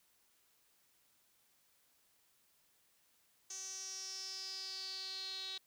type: tone with band-pass filter sweep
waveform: sawtooth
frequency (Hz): 381.5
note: G4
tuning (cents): -47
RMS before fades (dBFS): -45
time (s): 3.5-5.58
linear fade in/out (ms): 5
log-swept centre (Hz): 6300 to 3900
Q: 9.2
effects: white hiss -73 dBFS RMS until 5.66 s